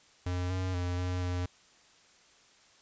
square tone with pitch steps, 90 / 92.6 / 89 / 90.4 / 89.5 Hz, F#2 / F#2 / F2 / F#2 / F2, -47 / +2 / +33 / -40 / +43 cents, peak -31 dBFS, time 0.26-1.46 s, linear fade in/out 5 ms, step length 240 ms, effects white hiss -61 dBFS RMS until 2.81 s + resampled to 16000 Hz

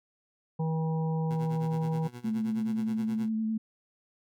harmonic tone, 160.4 Hz, E3, 47 cents flat, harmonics 1 / 3 / 5 / 6, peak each -27 / -37 / -41 / -43 dBFS, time 0.59-2.08 s, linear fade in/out 10 ms
20% pulse tone with tremolo, 121.8 Hz, B2, 24 cents flat, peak -34 dBFS, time 1.3-3.29 s, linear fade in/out 10 ms, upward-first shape sine, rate 9.5 Hz, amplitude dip 85%
sine tone with vibrato, 220 Hz, A3, in tune, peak -27 dBFS, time 2.24-3.58 s, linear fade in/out 10 ms, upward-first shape sine, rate 9.6 Hz, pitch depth 19 cents each way
effects none

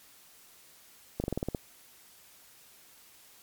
slowing click train, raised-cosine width 2 ms, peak -17 dBFS, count 8, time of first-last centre 1.2-1.548 s, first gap 39 ms, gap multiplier 1.08, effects white hiss -57 dBFS RMS until 3.42 s + MP3 96 kbps

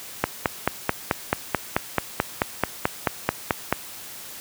click train, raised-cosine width 0.5 ms, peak -3 dBFS, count 17, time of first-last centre 0.24-3.726 s, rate 4.59 Hz, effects white hiss -39 dBFS RMS until 4.4 s + high-pass 60 Hz 12 dB/octave

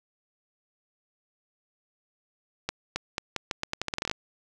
accelerating click train, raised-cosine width 0.2 ms, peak -11 dBFS, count 16, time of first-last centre 2.69-4.114 s, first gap 270 ms, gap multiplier 0.82, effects none

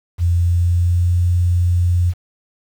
sine tone with pitch glide, 86.3 to 88.16 Hz, F2 to F2, -20 to +17 cents, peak -12 dBFS, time 0.18-2.14 s, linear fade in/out 50 ms, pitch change +37 cents, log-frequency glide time 0.33-1.17 s, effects 7-bit

